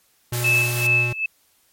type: tone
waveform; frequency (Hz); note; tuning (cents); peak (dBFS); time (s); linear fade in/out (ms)
square; 120.6; B2; -41; -24; 0.32-1.13; 5
type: high-pass noise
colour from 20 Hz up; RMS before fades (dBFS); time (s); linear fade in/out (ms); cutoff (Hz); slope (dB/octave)
white; -29; 0.33-0.87; 5; 140; 12
type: tone with tremolo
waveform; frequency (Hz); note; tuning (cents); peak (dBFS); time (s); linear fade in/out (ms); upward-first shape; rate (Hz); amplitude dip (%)
sine; 2616; E7; -14; -14; 0.44-1.26; 5; sine; 2.5; 85
effects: white hiss -61 dBFS RMS until 1.72 s + MP3 64 kbps